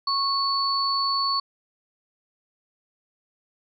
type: tone pair together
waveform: sine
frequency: 1100 / 4450 Hz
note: C#6 / C#8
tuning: -14 / +6 cents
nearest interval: 2 octaves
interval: 2420 cents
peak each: -24 dBFS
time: 0.07-1.4 s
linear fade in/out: 5 ms
effects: none